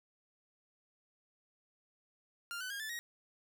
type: tone with pitch steps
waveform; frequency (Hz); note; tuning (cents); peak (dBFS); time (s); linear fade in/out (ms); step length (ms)
sawtooth; 1396.9 / 1505.8 / 1623.3 / 1749.8 / 1886.3; F6 / F#6 / G#6 / A6 / A#6; 0 / +30 / -40 / -10 / +20; -36; 2.51-2.99; 0; 96
effects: none